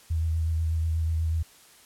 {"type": "tone with vibrato", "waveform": "sine", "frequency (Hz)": 80.9, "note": "E2", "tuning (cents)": -32, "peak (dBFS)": -23, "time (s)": [0.1, 1.43], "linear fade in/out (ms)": 10, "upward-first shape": "sine", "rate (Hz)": 8.2, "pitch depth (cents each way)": 25, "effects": ["white hiss -54 dBFS RMS until 1.85 s", "low-pass 12000 Hz 12 dB/octave"]}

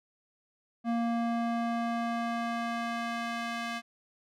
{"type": "tone with band-pass filter sweep", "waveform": "square", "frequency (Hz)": 233.1, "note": "A#3", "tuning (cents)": 0, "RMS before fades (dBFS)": -32, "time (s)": [0.84, 3.82], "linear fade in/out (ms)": 50, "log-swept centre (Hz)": [470, 2100], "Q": 0.71, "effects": []}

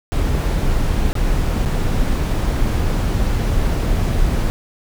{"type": "noise with dropouts", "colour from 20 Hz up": "brown", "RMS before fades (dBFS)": -17, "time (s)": [0.12, 4.5], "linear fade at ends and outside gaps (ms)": 0, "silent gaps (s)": [[1.13, 1.153], [1.469, 1.473], [1.652, 1.659]], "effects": []}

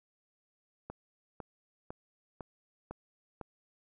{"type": "click train", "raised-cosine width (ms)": 1, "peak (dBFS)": -27, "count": 6, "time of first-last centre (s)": [0.9, 3.413], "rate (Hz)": 1.99, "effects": []}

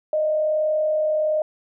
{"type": "tone with frequency modulation", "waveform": "sine", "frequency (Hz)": 617, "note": "D#5", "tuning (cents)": -15, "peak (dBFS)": -18, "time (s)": [0.13, 1.42], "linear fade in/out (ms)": 2, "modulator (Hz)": 41.2, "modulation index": 0.3, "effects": []}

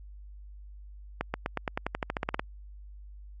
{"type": "accelerating click train", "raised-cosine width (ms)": 0.5, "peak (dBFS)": -14, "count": 15, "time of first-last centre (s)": [1.21, 2.395], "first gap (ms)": 130, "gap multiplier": 0.93, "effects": ["added 50 Hz sine -44 dBFS peak until 3.4 s", "AAC 32 kbps"]}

